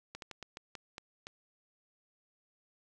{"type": "slowing click train", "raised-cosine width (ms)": 0.2, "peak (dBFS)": -26, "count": 8, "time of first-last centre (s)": [0.15, 1.269], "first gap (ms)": 72, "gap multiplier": 1.26, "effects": []}